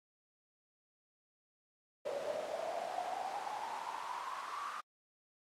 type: noise with high-pass filter sweep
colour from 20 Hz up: brown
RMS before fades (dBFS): -41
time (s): 2.05-4.81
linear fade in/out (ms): 10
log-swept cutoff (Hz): 550 to 1200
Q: 8.5
effects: low-pass 10000 Hz 12 dB/octave + AAC 64 kbps